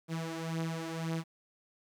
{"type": "beating tone pair", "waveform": "sawtooth", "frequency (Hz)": [162.9, 164.8], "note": ["E3", "E3"], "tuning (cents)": [-20, 0], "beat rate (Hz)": 1.9, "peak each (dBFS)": [-32, -35], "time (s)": [0.08, 1.24], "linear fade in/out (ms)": 50, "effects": ["low-pass 9000 Hz 12 dB/octave", "10-bit"]}